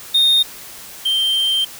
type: tone pair in turn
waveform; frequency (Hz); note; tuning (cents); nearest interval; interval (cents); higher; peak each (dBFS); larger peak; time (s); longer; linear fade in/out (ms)
triangle; 3682 / 3143; A#7 / G7; -22 / +4; minor third; 274; first; -9 / -13; first; 0.14-0.43 / 1.05-1.65; second; 10
effects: white hiss -36 dBFS RMS until 1.79 s